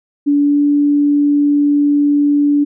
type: tone with pitch glide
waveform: sine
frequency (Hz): 287.7 to 289.7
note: D4 to D4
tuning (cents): -36 to -24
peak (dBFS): -9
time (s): 0.26-2.65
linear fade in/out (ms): 20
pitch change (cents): +12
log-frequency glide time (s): 0.4-0.61
effects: none